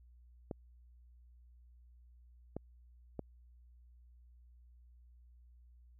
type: clicks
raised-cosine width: 2 ms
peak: -26 dBFS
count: 3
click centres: 0.512 / 2.566 / 3.193 s
effects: added 60 Hz sine -58 dBFS peak until 5.99 s